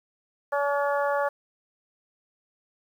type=harmonic tone; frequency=284.7 Hz; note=C#4; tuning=46 cents sharp; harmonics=2 / 3 / 4 / 5 / 6; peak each=-25 / -29 / -31 / -33 / -35 dBFS; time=0.52-1.29 s; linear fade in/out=10 ms; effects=9-bit